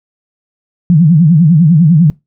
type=tone with vibrato; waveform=sine; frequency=162.4 Hz; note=E3; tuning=26 cents flat; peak=-3 dBFS; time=0.9-2.1 s; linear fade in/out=0 ms; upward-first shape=sine; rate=10 Hz; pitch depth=190 cents each way; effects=noise-tail reverb RT60 0.2 s tail -23 dB re dry